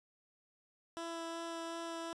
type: tone with vibrato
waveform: 15% pulse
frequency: 332.7 Hz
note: E4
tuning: 16 cents sharp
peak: -34 dBFS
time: 0.97-2.13 s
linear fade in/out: 0 ms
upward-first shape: sine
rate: 2.7 Hz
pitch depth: 9 cents each way
effects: resampled to 22050 Hz